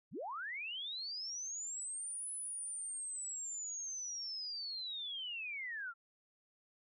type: linear two-way sweep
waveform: sine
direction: up then down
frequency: 92.8 to 10160 to 1325 Hz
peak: -40 dBFS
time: 0.11-5.94 s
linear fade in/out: 50 ms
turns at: 2.31 s
effects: none